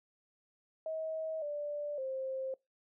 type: tone with pitch steps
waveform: sine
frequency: 637 / 587 / 528 Hz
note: D#5 / D5 / C5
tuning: +41 / -1 / +16 cents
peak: -35 dBFS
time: 0.86-2.54 s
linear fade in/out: 2 ms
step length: 560 ms
effects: noise-tail reverb RT60 0.2 s tail -24 dB re dry